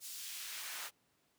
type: noise with high-pass filter sweep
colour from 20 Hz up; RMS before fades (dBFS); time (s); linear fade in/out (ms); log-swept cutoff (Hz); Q
pink; -45; 0-0.91; 50; 5600 to 1000; 0.81
effects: pink hiss -75 dBFS RMS until 1.38 s + high-pass 100 Hz 12 dB/octave